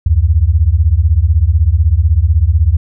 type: beating tone pair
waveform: sine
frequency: 72 / 88 Hz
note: D2 / F2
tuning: -34 / +14 cents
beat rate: 16 Hz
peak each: -10 dBFS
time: 0.06-2.77 s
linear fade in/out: 5 ms
effects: none